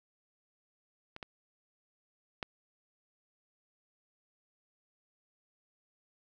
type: clicks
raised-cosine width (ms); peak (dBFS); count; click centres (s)
0.3; -28 / -25 / -19; 3; 1.164 / 1.228 / 2.428
effects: none